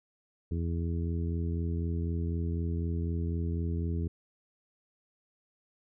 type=harmonic tone; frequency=84 Hz; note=E2; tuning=33 cents sharp; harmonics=1 / 2 / 3 / 4 / 5; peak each=-30 / -36 / -40 / -42 / -44 dBFS; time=0.51-4.08 s; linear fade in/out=5 ms; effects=none